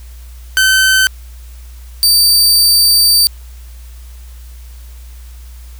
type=tone pair in turn; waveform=sawtooth; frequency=1534 / 4633 Hz; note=G6 / D8; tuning=-38 / -24 cents; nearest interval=octave + perfect fifth; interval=1914 cents; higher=second; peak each=-4 dBFS; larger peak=neither; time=0.57-1.07 / 2.03-3.27 s; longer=second; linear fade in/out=0 ms; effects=added 60 Hz sine -30 dBFS peak until 5.79 s + white hiss -45 dBFS RMS until 5.79 s